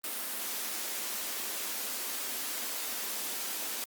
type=high-pass noise; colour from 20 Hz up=white; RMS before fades=-36 dBFS; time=0.04-3.84 s; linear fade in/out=0 ms; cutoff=200 Hz; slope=96 dB/octave; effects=Opus 32 kbps